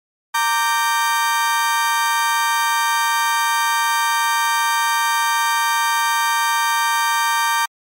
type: chord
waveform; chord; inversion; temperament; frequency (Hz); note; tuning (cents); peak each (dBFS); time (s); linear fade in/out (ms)
35% pulse; G minor; first; equal with one note detuned; 922.7 / 1174.7 / 1568; Bb5 / D6 / G6; -18 / 0 / 0; -17 / -19 / -21; 0.34-7.66; 10
effects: MP3 64 kbps